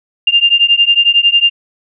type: beating tone pair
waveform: sine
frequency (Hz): 2794 / 2805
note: F7 / F7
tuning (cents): 0 / +7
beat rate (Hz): 11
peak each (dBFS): -10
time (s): 0.27-1.5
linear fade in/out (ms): 5
effects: none